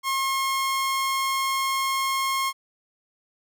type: tone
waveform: sawtooth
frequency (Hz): 1076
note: C6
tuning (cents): +48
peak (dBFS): -19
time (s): 0.03-2.53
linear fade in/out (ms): 50
effects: none